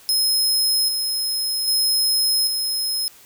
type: tone with tremolo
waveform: sawtooth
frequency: 5140 Hz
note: E8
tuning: 45 cents flat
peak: -14 dBFS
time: 0.09-3.08 s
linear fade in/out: 0 ms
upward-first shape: square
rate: 0.63 Hz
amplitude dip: 40%
effects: white hiss -48 dBFS RMS until 3.25 s